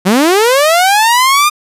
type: linear sweep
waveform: sawtooth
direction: up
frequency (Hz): 172.3 to 1225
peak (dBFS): -3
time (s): 0.05-1.5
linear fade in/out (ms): 20
effects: resampled to 32000 Hz